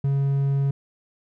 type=tone; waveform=triangle; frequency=138.59 Hz; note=C#3; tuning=in tune; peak=-17 dBFS; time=0.04-0.71 s; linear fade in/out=5 ms; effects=none